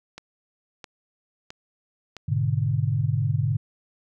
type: click train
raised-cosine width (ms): 0.2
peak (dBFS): -21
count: 4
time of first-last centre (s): 0.18-2.167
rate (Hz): 1.51
type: chord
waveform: sine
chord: G# diminished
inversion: none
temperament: equal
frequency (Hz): 103.83 / 123.47 / 146.83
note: G#2 / B2 / D3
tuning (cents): 0 / 0 / 0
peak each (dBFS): -25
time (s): 2.28-3.57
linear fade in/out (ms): 10
effects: none

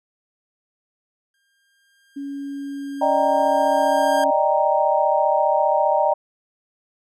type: tone with exponential growth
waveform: sawtooth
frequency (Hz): 1604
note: G6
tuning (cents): +39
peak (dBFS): -23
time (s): 1.34-4.24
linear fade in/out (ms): 2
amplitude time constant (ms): 630
type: tone with pitch glide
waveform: sine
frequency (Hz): 280 to 278.4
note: C#4 to C#4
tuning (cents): +18 to +8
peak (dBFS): -27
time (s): 2.16-4.31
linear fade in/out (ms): 10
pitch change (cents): -10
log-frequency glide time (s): 2.74-3.56
type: chord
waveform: sine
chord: Eb major seventh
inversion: third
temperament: equal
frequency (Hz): 587.3 / 622.3 / 784 / 932.3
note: D5 / Eb5 / G5 / Bb5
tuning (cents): 0 / 0 / 0 / 0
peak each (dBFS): -21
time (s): 3.01-6.14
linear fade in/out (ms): 10
effects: resampled to 32000 Hz

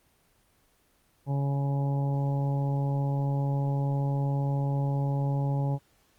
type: harmonic tone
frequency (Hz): 139.6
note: C#3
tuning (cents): +13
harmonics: 1 / 2 / 3 / 4 / 5 / 6 / 7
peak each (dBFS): -25 / -37 / -42 / -39 / -48 / -39 / -51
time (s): 1.26-5.79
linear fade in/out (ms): 50
effects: pink hiss -66 dBFS RMS until 6.18 s + Opus 24 kbps

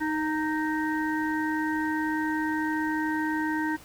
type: harmonic tone with a mistuned harmonic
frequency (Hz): 311.1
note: D#4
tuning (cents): 0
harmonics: 1 / 3 / 5 / 6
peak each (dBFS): -27 / -32 / -34 / -35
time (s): 0-3.77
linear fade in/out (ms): 20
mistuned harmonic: 3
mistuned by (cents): -17
effects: pink hiss -50 dBFS RMS until 3.84 s

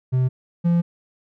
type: tone pair in turn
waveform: triangle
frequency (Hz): 128.4 / 171.39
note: C3 / F3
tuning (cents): -32 / -32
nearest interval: perfect fourth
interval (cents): 500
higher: second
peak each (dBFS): -14 / -13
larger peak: second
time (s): 0.12-0.29 / 0.64-0.82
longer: second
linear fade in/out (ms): 20
effects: none

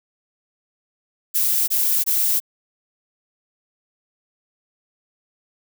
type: noise bursts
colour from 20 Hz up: violet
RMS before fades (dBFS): -19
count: 3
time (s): 1.34-2.402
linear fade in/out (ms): 20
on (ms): 340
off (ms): 21
effects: none

